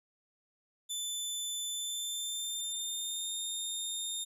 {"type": "tone with pitch glide", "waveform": "20% pulse", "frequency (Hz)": [3520, 3655], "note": ["A7", "A#7"], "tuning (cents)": [0, -35], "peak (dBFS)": -29, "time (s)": [0.89, 4.25], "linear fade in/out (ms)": 20, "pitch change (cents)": 65, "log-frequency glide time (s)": [1.7, 3.34], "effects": []}